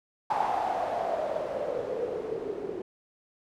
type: noise with low-pass filter sweep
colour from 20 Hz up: blue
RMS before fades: -31 dBFS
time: 0.3-2.82 s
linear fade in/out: 5 ms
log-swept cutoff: 860 to 370 Hz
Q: 7.9
effects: none